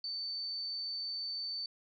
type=tone; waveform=sine; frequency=4543 Hz; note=C#8; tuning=42 cents sharp; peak=-36 dBFS; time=0.04-1.66 s; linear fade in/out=2 ms; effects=none